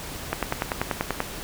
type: click train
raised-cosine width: 0.5 ms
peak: -8 dBFS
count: 10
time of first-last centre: 0.33-1.204 s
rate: 10.3 Hz
effects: pink hiss -36 dBFS RMS until 1.43 s